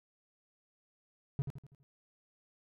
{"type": "tone with echo", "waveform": "triangle", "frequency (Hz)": 138.59, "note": "C#3", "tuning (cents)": 0, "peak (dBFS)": -27, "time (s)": [1.39, 1.42], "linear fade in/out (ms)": 0, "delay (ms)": 82, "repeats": 5, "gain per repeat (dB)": -7, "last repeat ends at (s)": 1.83, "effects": []}